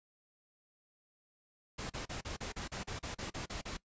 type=noise bursts; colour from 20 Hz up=pink; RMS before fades=-41 dBFS; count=13; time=1.78-3.772 s; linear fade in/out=10 ms; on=120 ms; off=36 ms; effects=noise-tail reverb RT60 0.1 s tail -20 dB re dry + resampled to 16000 Hz